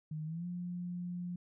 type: tone with pitch glide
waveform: sine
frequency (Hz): 154.9 to 176.91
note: D#3 to F3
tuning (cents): -7 to +23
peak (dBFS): -37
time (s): 0.11-1.36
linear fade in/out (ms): 5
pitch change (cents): +230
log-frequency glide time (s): 0.25-0.46
effects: none